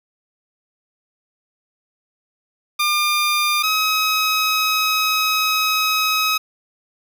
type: tone pair in turn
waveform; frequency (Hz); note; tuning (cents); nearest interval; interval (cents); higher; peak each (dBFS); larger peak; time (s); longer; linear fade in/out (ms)
15% pulse; 1200 / 1271.4; D6 / D#6; +37 / +37; minor second; 100; second; -10 / -10; neither; 2.79-3.63 / 3.63-6.38; second; 10
effects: none